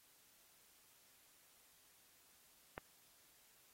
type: click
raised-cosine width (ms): 0.5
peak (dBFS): -30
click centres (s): 2.779
effects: white hiss -69 dBFS RMS until 3.73 s + AAC 48 kbps